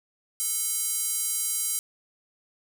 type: tone with high-pass filter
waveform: square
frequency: 440 Hz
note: A4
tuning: in tune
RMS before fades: -28 dBFS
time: 0.4-1.79 s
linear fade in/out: 0 ms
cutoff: 8600 Hz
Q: 1.5
effects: none